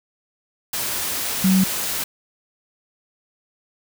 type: tone in noise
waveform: sine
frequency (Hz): 189.1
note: F#3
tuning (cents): +38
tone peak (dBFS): -13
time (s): 1.44-1.64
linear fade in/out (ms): 5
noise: white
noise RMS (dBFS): -25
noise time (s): 0.73-2.04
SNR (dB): +9
effects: none